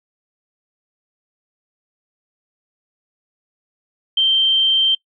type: tone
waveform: sine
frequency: 3136 Hz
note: G7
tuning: in tune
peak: -12 dBFS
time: 4.17-4.95 s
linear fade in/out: 5 ms
effects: noise-tail reverb RT60 0.1 s tail -23 dB re dry